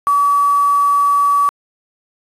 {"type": "tone with quantisation", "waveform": "sine", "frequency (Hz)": 1142, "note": "D6", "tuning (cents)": -49, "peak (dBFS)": -10, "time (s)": [0.07, 1.49], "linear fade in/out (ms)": 0, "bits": 5, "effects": ["resampled to 32000 Hz"]}